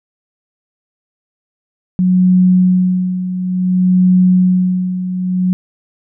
sine tone with tremolo, 183.1 Hz, F#3, 18 cents flat, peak -6 dBFS, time 1.99-5.53 s, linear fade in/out 0 ms, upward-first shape sine, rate 0.57 Hz, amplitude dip 70%, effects none

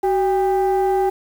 sine tone pair together, 377.7 / 800.3 Hz, F#4 / G5, +36 / +36 cents, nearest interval octave + minor second, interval 1300 cents, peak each -15 / -17 dBFS, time 0.03-1.1 s, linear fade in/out 10 ms, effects tanh soft clip ceiling -12 dBFS + 7-bit

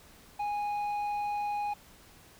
sine tone with tanh clipping, 826 Hz, G#5, 10 cents flat, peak -31 dBFS, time 0.39-1.74 s, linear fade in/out 10 ms, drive 6 dB, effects pink hiss -56 dBFS RMS until 2.39 s

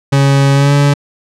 40% pulse tone with pitch glide, 138.59 to 142.98 Hz, C#3 to D3, 0 to -46 cents, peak -6 dBFS, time 0.12-0.94 s, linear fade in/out 10 ms, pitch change +54 cents, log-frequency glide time 0.54-0.73 s, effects low-pass 8000 Hz 12 dB/octave

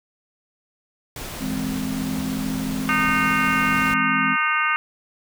pink noise, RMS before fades -33 dBFS, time 1.16-3.94 s, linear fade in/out 2 ms
sine chord, E augmented, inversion none, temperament equal, 164.81 / 207.7 / 261.6 Hz, E3 / G#3 / B#3, 0 / 0 / 0 cents, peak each -31 / -28 / -26 dBFS, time 1.39-4.37 s, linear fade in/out 50 ms
harmonic tone, 307.1 Hz, D#4, 23 cents flat, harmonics 3 / 4 / 5 / 6 / 7 / 8 / 9, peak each -32 / -22 / -24 / -31 / -25 / -33 / -27 dBFS, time 2.89-4.76 s, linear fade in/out 0 ms
effects none

